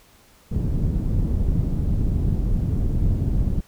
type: low-pass noise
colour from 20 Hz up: pink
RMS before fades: -21 dBFS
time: 0.51-3.61 s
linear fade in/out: 10 ms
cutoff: 170 Hz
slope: 12 dB/octave
effects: pink hiss -54 dBFS RMS until 3.67 s